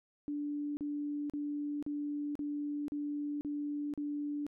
sine tone bursts, 292.1 Hz, D4, 9 cents flat, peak -34 dBFS, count 8, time 0.28-4.466 s, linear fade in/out 0 ms, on 490 ms, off 38 ms, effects none

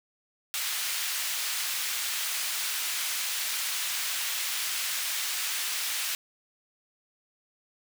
pink high-pass noise, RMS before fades -31 dBFS, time 0.54-6.15 s, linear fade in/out 0 ms, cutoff 2100 Hz, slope 12 dB/octave, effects none

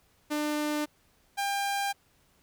sawtooth tone pair in turn, 299.2 / 798.8 Hz, D4 / G5, +32 / +32 cents, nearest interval octave + perfect fourth, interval 1700 cents, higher second, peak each -24 dBFS, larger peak neither, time 0.3-0.86 / 1.37-1.93 s, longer neither, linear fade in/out 20 ms, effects pink hiss -66 dBFS RMS until 2.42 s

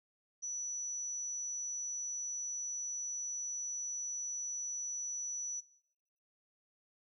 sine tone, 5920 Hz, F#8, in tune, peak -37 dBFS, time 0.42-5.61 s, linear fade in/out 20 ms, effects noise-tail reverb RT60 0.9 s tail -23 dB re dry

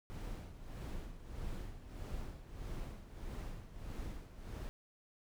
brown noise with tremolo, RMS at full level -42 dBFS, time 0.1-4.69 s, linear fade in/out 0 ms, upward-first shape sine, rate 1.6 Hz, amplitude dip 70%, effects none

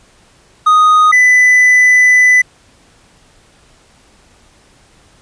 triangle tone pair in turn, 1244.5 / 1997.1 Hz, D#6 / B6, 0 / +19 cents, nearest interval minor sixth, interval 819 cents, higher second, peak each -3 dBFS, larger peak neither, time 0.66-1.12 / 1.12-2.42 s, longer second, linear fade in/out 10 ms, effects pink hiss -48 dBFS RMS until 5.21 s + resampled to 22050 Hz

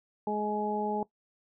harmonic tone, 210.2 Hz, G#3, 21 cents sharp, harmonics 1 / 2 / 3 / 4, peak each -34 / -33 / -39 / -32 dBFS, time 0.27-1.03 s, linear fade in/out 2 ms, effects noise-tail reverb RT60 0.1 s tail -19 dB re dry

